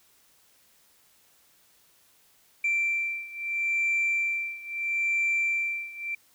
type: beating tone pair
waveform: sine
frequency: 2349 / 2349.76 Hz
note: D7 / D7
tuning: 0 / 0 cents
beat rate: 0.76 Hz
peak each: -26 / -28 dBFS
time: 2.64-6.15 s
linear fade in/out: 5 ms
effects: tanh soft clip ceiling -20 dBFS + white hiss -62 dBFS RMS until 6.34 s